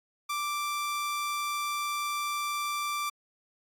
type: tone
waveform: sawtooth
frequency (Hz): 1174.7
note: D6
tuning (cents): 0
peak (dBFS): -26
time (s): 0.29-3.1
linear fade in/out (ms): 10
effects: AAC 64 kbps